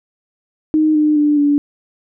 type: tone with pitch steps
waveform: sine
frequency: 309.9 / 302.8 / 295.9 / 289.1 Hz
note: D#4 / D#4 / D4 / D4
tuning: -7 / -47 / +13 / -27 cents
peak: -10 dBFS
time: 0.74-1.58 s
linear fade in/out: 0 ms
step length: 210 ms
effects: none